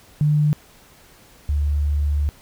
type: tone pair in turn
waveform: sine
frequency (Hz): 149.6 / 73.01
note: D3 / D2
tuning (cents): +32 / -10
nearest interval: octave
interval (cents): 1242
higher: first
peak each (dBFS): -14 / -17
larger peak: first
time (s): 0.21-0.53 / 1.49-2.29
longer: second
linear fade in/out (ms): 0
effects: pink hiss -50 dBFS RMS until 2.41 s